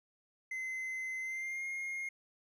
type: tone with pitch glide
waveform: triangle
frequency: 2055 to 2137 Hz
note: C7 to C7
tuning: -32 to +36 cents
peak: -35 dBFS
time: 0.51-2.09 s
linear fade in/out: 5 ms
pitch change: +68 cents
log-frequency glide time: 1.2-1.65 s
effects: none